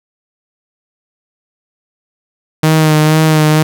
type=tone with vibrato; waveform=sawtooth; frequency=155.56 Hz; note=D#3; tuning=in tune; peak=-3 dBFS; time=2.63-3.63 s; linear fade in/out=5 ms; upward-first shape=sine; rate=2.1 Hz; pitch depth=27 cents each way; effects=none